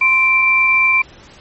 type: tone pair together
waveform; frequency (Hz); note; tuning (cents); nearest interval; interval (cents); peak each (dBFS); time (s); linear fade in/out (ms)
sine; 1046.4 / 2349; C6 / D7; 0 / 0; octave + major second; 1400; -19 / -10; 0.01-1.02; 5
effects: pink hiss -42 dBFS RMS until 1.4 s + MP3 32 kbps